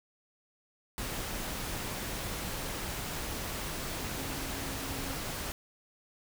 sine tone in noise, 271.8 Hz, C#4, 34 cents flat, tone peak -43 dBFS, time 4.17-5.15 s, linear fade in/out 0 ms, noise pink, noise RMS -37 dBFS, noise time 0.98-5.52 s, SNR -9 dB, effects none

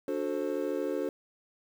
triangle chord, D dominant seventh, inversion none, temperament just, 293.7 / 367.1 / 440.5 / 528.6 Hz, D4 / F#4 / A4 / C5, 0 / -14 / +2 / +18 cents, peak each -33 dBFS, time 0.08-1.09 s, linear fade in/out 2 ms, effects 9-bit

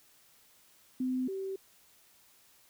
sine tone pair in turn, 256 / 385.2 Hz, C4 / G4, -38 / -30 cents, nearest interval perfect fifth, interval 708 cents, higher second, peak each -29 / -34 dBFS, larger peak first, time 1-1.28 / 1.28-1.56 s, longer neither, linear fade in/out 5 ms, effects white hiss -63 dBFS RMS until 2.69 s

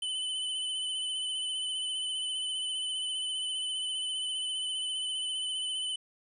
square tone with vibrato, 3024 Hz, F#7, 37 cents sharp, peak -32 dBFS, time 0.02-5.96 s, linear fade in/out 5 ms, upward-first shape sine, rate 15 Hz, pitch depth 29 cents each way, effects resampled to 24000 Hz + 11-bit

